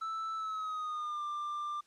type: tone with pitch glide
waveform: triangle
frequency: 1318.5 to 1188.3 Hz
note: E6 to D6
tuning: 0 to +20 cents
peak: -33 dBFS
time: 0.01-1.81 s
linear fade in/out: 10 ms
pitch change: -180 cents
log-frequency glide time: 0.35-1.23 s
effects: white hiss -67 dBFS RMS until 1.86 s + low-pass 7000 Hz 12 dB/octave